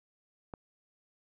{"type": "click", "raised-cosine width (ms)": 1, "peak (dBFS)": -27, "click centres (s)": 0.538, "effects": []}